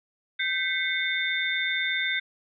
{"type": "tone cluster", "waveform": "sine", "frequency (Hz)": [1556, 2009, 2177, 3593], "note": ["G6", "B6", "C#7", "A7"], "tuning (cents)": [-13, 29, -32, 36], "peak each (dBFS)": -30, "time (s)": [0.39, 2.2], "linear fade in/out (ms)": 10, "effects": []}